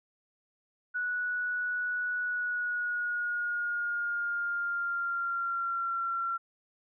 sine tone with pitch glide, 1471 to 1364.6 Hz, F#6 to F6, -11 to -41 cents, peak -29 dBFS, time 0.94-6.38 s, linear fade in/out 20 ms, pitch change -130 cents, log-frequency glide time 2.21-5.96 s, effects none

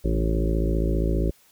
harmonic tone with a mistuned harmonic, 55 Hz, A1, in tune, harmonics 1 / 2 / 3 / 4 / 5 / 6 / 7 / 8 / 9 / 10, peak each -22 / -33 / -29 / -34 / -33 / -31 / -31 / -36 / -43 / -35 dBFS, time 0.04-1.31 s, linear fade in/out 10 ms, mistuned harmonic 3, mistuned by -42 cents, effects white hiss -58 dBFS RMS until 1.51 s

